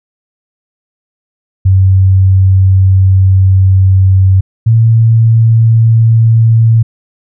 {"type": "tone pair in turn", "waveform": "sine", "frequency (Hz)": [95, 113.5], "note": ["F#2", "A#2"], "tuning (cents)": [46, -46], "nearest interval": "minor third", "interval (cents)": 308, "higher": "second", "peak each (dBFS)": -3, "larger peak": "neither", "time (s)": [[1.65, 4.41], [4.66, 6.83]], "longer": "first", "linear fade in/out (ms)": 10, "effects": []}